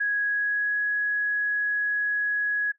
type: tone with pitch glide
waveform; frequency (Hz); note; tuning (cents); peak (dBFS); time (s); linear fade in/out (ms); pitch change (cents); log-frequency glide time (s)
sine; 1661.2 to 1673.7; G#6 to G#6; 0 to +13; -22; 0-2.72; 10; +13; 0.26-0.78
effects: noise-tail reverb RT60 0.1 s tail -17 dB re dry